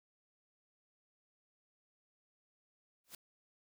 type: noise with exponential growth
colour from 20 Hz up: white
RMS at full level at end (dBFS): -45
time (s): 3.04-3.15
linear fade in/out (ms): 2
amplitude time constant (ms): 22
effects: none

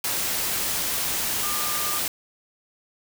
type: tone in noise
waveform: sine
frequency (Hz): 1200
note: D6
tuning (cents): +37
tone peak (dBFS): -32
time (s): 1.43-1.99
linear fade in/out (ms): 2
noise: white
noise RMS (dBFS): -26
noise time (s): 0.04-2.08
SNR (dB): -9
effects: none

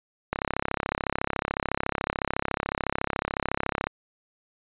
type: click train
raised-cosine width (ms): 0.5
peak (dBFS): -10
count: 121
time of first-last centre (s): 0.33-3.87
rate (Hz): 33.9
effects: resampled to 8000 Hz

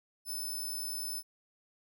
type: tone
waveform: 5% pulse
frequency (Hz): 5270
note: E8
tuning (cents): -1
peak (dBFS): -30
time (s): 0.25-1.23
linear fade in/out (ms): 50
effects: none

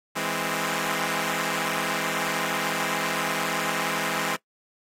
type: chord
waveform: 5% pulse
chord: E augmented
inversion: none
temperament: equal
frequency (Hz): 164.81 / 207.7 / 261.6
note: E3 / G#3 / B#3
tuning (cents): 0 / 0 / 0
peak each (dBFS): -19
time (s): 0.15-4.37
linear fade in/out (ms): 20
effects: noise-tail reverb RT60 0.1 s tail -21 dB re dry + AAC 48 kbps

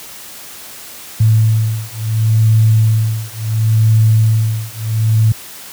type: beating tone pair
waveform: sine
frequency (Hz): 110 / 110.71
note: A2 / A2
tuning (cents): 0 / +11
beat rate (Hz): 0.71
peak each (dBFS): -12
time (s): 1.2-5.32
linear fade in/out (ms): 5
effects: white hiss -33 dBFS RMS until 5.72 s + high-pass 60 Hz 12 dB/octave

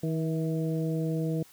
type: harmonic tone with a mistuned harmonic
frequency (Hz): 160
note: D#3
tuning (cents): +49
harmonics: 1 / 2 / 3 / 4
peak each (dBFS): -28 / -33 / -35 / -41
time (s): 0.03-1.43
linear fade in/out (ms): 5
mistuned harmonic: 4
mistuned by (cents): +29
effects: white hiss -56 dBFS RMS until 1.52 s

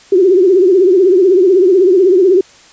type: tone with vibrato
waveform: sine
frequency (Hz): 371.9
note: F#4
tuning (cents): +9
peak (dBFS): -5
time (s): 0.12-2.41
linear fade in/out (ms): 5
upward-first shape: triangle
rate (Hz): 16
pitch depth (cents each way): 150
effects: white hiss -42 dBFS RMS until 2.72 s + resampled to 16000 Hz

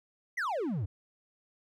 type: exponential sweep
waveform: triangle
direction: down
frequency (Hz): 2100 to 85.1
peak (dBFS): -28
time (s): 0.37-0.86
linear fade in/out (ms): 10
effects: none

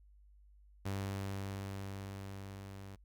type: tone with level ramp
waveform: sawtooth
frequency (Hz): 98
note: G2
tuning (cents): 0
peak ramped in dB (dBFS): -32 to -44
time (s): 0.85-2.96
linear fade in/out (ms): 10
effects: noise-tail reverb RT60 0.1 s tail -24 dB re dry + added 50 Hz sine -59 dBFS peak until 3.04 s

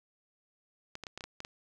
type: clicks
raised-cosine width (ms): 0.2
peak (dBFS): -24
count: 8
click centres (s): 0.954 / 1.037 / 1.068 / 1.176 / 1.208 / 1.24 / 1.404 / 1.449
effects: none

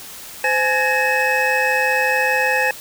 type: tone cluster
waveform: triangle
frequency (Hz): 516 / 842 / 1685 / 1839 / 2571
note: C5 / G#5 / G#6 / A#6 / E7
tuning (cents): -24 / +24 / +25 / -24 / -44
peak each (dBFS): -20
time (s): 0.44-2.71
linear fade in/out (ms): 2
effects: white hiss -36 dBFS RMS until 2.8 s

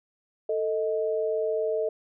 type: tone pair together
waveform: sine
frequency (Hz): 443.6 / 627.3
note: A4 / D#5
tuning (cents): +14 / +14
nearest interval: tritone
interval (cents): 600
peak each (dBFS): -26 / -28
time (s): 0.49-1.89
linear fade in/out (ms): 5
effects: none

